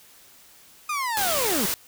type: linear sweep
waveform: 30% pulse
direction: down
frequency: 1244.5 to 172.4 Hz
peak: -22 dBFS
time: 0.89-1.66 s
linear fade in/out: 5 ms
type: noise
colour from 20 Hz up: white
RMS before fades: -26 dBFS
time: 1.17-1.74 s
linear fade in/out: 0 ms
effects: white hiss -52 dBFS RMS until 1.87 s